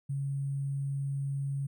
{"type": "tone with sample-and-hold", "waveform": "sine", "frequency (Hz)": 138.59, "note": "C#3", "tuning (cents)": 0, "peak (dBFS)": -30, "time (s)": [0.09, 1.67], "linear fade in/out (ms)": 10, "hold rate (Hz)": 8820, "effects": []}